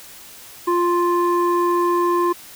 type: tone with low-pass filter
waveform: square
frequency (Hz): 349.2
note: F4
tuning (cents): 0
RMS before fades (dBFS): -18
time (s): 0.67-2.33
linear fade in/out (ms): 10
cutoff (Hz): 1100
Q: 2.8
effects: white hiss -41 dBFS RMS until 2.55 s